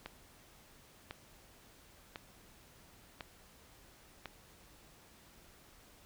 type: click train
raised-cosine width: 0.3 ms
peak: -26 dBFS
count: 5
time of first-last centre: 0.06-4.257 s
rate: 0.953 Hz
effects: pink hiss -61 dBFS RMS until 6.05 s